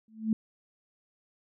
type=tone with exponential growth; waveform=sine; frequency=220 Hz; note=A3; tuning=in tune; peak=-20 dBFS; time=0.08-0.33 s; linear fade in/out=2 ms; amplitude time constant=53 ms; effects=none